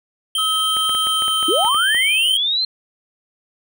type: tone with pitch glide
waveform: square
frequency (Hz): 3136 to 3116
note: G7 to G7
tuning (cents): 0 to -11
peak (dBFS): -18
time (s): 0.35-2.37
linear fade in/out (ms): 2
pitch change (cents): -11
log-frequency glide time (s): 1.06-1.26
type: tone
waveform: triangle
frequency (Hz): 1284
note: E6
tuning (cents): -46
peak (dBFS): -20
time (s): 0.38-1.69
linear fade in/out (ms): 5
type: clicks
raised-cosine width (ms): 0.5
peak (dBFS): -16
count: 10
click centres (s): 0.768 / 0.895 / 0.949 / 1.07 / 1.222 / 1.281 / 1.428 / 1.649 / 1.746 / 1.947
type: linear sweep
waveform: sine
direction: up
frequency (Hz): 291.5 to 4200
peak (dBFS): -16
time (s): 1.48-2.65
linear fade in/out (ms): 5
effects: none